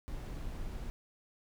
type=noise; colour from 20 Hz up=brown; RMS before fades=-40 dBFS; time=0.08-0.9 s; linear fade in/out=0 ms; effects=none